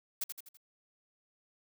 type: noise with echo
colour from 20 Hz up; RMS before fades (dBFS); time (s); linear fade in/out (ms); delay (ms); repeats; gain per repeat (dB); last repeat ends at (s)
blue; -34; 0.21-0.24; 5; 83; 4; -6; 0.572
effects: none